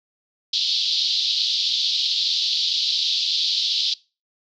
pink band-pass noise, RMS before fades -22 dBFS, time 0.53-3.94 s, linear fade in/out 5 ms, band 3400 to 4800 Hz, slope 48 dB/octave, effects noise-tail reverb RT60 0.3 s tail -22 dB re dry

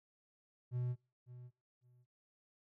triangle tone with echo, 123.6 Hz, B2, 2 cents sharp, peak -33 dBFS, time 0.71-0.96 s, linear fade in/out 50 ms, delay 550 ms, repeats 2, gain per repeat -15 dB, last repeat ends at 2.06 s, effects noise-tail reverb RT60 0.3 s tail -24 dB re dry

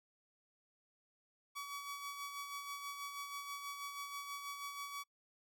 sawtooth tone with tremolo, 1136 Hz, C#6, 42 cents sharp, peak -38 dBFS, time 1.55-5.04 s, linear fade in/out 20 ms, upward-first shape sine, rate 6.2 Hz, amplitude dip 45%, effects noise-tail reverb RT60 0.1 s tail -26 dB re dry

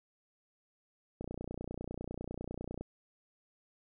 click train, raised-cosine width 2 ms, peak -27 dBFS, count 49, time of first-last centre 1.21-2.81 s, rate 30 Hz, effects none

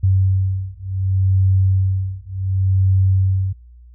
sine beating tone pair, 94.8 / 95.48 Hz, F#2 / G2, +43 / -45 cents, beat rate 0.68 Hz, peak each -17 dBFS, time 0.03-3.53 s, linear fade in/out 10 ms, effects noise-tail reverb RT60 0.3 s tail -26 dB re dry + added 60 Hz sine -40 dBFS peak until 3.94 s

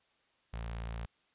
sawtooth tone with notch filter, 56.9 Hz, A#1, 41 cents flat, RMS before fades -40 dBFS, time 0.53-1.06 s, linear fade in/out 10 ms, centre 310 Hz, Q 0.84, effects white hiss -72 dBFS RMS until 1.34 s + resampled to 8000 Hz

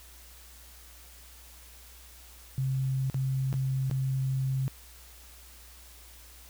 sine tone with dropouts, 132.7 Hz, C3, 25 cents sharp, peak -26 dBFS, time 2.58-4.68 s, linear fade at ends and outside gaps 0 ms, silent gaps 3.099-3.144 / 3.528-3.54 / 3.899-3.912 s, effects added 60 Hz sine -52 dBFS peak until 6.49 s + white hiss -53 dBFS RMS until 6.49 s

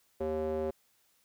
square tone with band-pass filter, 78.1 Hz, D#2, 7 cents sharp, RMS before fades -33 dBFS, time 0.2-0.71 s, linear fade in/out 10 ms, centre 470 Hz, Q 4.9, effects white hiss -70 dBFS RMS until 1.24 s

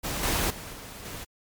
pink noise with level steps, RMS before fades -31 / -26 / -40 / -42 / -38 dBFS, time 0.03-1.25 s, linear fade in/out 20 ms, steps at 0.23 / 0.5 / 0.73 / 1.05 s, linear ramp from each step 5 ms, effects MP3 96 kbps

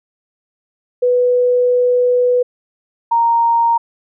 sine tone pair in turn, 493.9 / 929.7 Hz, B4 / A#5, 0 / -5 cents, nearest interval major seventh, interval 1095 cents, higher second, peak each -10 dBFS, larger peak neither, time 1.02-2.43 / 3.11-3.78 s, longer first, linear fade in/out 10 ms, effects none

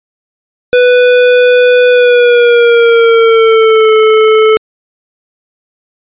square tone with pitch glide, 495 to 435.9 Hz, B4 to A4, +4 to -16 cents, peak -4 dBFS, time 0.73-4.57 s, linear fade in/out 0 ms, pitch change -220 cents, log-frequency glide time 1.9-3.92 s, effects resampled to 8000 Hz

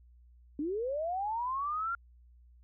sine linear sweep, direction up, 278.2 to 1400 Hz, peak -31 dBFS, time 0.59-1.95 s, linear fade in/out 2 ms, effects added 60 Hz sine -56 dBFS peak until 2.63 s

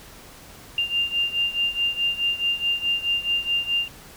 sine beating tone pair, 2794 / 2798.7 Hz, F7 / F7, 0 / +3 cents, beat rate 4.7 Hz, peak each -23 / -26 dBFS, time 0.78-3.88 s, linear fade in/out 2 ms, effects pink hiss -45 dBFS RMS until 4.16 s

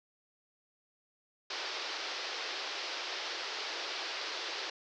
white band-pass noise, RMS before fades -39 dBFS, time 1.5-4.7 s, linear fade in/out 5 ms, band 330 to 5300 Hz, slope 48 dB/octave, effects none

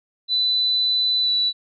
sine tone with pitch glide, 3994 to 3950 Hz, B7 to B7, +19 to 0 cents, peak -17 dBFS, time 0.28-1.53 s, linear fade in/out 50 ms, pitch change -19 cents, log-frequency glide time 1.22-1.3 s, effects none

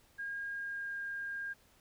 sine tone with pitch glide, 1623 to 1611.8 Hz, G#6 to G6, -40 to +48 cents, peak -37 dBFS, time 0.18-1.54 s, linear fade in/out 20 ms, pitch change -12 cents, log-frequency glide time 0.5-0.99 s, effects pink hiss -66 dBFS RMS until 1.8 s

